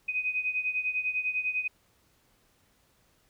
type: beating tone pair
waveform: sine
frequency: 2500 / 2510 Hz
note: D#7 / D#7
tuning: +8 / +15 cents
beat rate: 10 Hz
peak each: -29 / -33 dBFS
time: 0.08-1.68 s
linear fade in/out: 10 ms
effects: pink hiss -67 dBFS RMS until 3.29 s